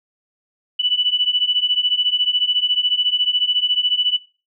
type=beating tone pair; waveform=sine; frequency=2960 / 2974 Hz; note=F#7 / F#7; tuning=0 / +8 cents; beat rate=14 Hz; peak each=-19 dBFS; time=0.79-4.17 s; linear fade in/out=10 ms; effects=noise-tail reverb RT60 0.3 s tail -17 dB re dry